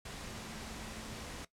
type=tone in noise; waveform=sine; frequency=220 Hz; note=A3; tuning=in tune; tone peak=-51 dBFS; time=0.22-1.24 s; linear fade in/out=5 ms; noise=pink; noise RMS=-45 dBFS; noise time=0.05-1.45 s; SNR=-9 dB; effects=noise-tail reverb RT60 0.1 s tail -17 dB re dry + low-pass 9000 Hz 12 dB/octave